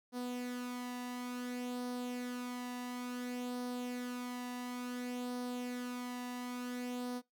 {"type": "tone with flanger", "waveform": "sawtooth", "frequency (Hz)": 246.9, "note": "B3", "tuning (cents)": 0, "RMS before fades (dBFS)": -41, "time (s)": [0.12, 7.22], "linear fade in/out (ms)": 50, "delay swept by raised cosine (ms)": [0.2, 1.07], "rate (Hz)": 0.57, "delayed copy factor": 0.5, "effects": ["noise-tail reverb RT60 0.2 s tail -23 dB re dry"]}